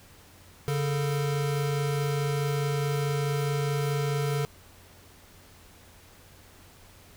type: tone pair together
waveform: square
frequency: 141.4 / 448.9 Hz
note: C#3 / A4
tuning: +35 / +35 cents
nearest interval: octave + minor sixth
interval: 2000 cents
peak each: -27 / -33 dBFS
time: 0.68-4.45 s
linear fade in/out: 0 ms
effects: added 90 Hz sine -57 dBFS peak until 7.16 s + pink hiss -54 dBFS RMS until 7.16 s